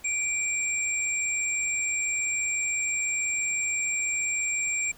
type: tone pair together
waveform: sine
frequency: 2349 / 7505 Hz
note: D7 / A#8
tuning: 0 / +11 cents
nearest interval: octave + minor sixth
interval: 2011 cents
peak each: -28 dBFS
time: 0.04-4.92 s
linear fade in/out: 10 ms
effects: pink hiss -53 dBFS RMS until 4.97 s